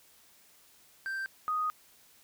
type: tone pair in turn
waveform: triangle / sine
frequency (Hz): 1568 / 1244.5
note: G6 / D#6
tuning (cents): 0 / 0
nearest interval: major third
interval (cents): 400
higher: first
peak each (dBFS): -31 / -28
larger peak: second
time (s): 1.06-1.26 / 1.48-1.7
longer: second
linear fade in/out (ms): 0
effects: white hiss -61 dBFS RMS until 2.23 s